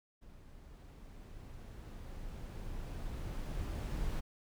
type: noise with level ramp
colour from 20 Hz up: brown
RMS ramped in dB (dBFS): -55 to -36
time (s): 0.21-4.21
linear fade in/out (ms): 20
effects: none